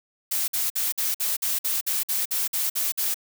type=noise bursts; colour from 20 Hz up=blue; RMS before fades=-25 dBFS; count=13; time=0.31-3.144 s; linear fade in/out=10 ms; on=170 ms; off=52 ms; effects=none